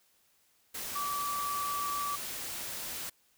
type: tone in noise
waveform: sine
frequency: 1155 Hz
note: D6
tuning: 29 cents flat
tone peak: -32 dBFS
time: 0.95-2.16 s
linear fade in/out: 10 ms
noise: white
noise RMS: -39 dBFS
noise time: 0.74-3.1 s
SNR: +4 dB
effects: white hiss -69 dBFS RMS until 3.37 s